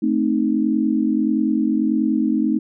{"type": "chord", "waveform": "sine", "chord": "A diminished", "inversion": "none", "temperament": "equal", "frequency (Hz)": [220, 261.6, 311.1], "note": ["A3", "C4", "Eb4"], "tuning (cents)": [0, 0, 0], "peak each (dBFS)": [-20, -21, -20], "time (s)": [0.02, 2.59], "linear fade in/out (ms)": 10, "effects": []}